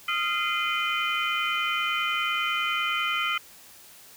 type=tone cluster; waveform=sine; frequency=1249 / 1379 / 2064 / 2440 / 3053 Hz; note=D#6 / F6 / C7 / D#7 / G7; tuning=+6 / -22 / -24 / -34 / -46 cents; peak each=-30 dBFS; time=0.08-3.38 s; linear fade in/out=5 ms; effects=tanh soft clip ceiling -16 dBFS + white hiss -50 dBFS RMS until 4.16 s